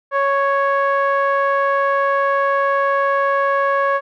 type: tone with low-pass filter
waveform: sawtooth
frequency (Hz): 554.4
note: C#5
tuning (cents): 0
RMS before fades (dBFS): -17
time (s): 0.11-4.01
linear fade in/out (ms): 50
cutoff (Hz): 1400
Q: 5.1
effects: none